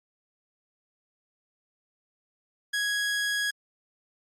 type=tone; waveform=sawtooth; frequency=1661.2 Hz; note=G#6; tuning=in tune; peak=-22 dBFS; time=2.73-3.51 s; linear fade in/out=10 ms; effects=low-pass 10000 Hz 12 dB/octave + Opus 48 kbps